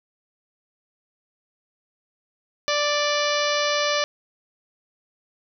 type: harmonic tone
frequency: 587.3 Hz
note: D5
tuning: in tune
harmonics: 1 / 2 / 3 / 4 / 5 / 6 / 7 / 8 / 9 / 10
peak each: -24 / -27 / -29 / -30 / -31 / -32 / -32 / -33 / -34 / -34 dBFS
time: 2.68-4.04 s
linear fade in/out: 0 ms
effects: none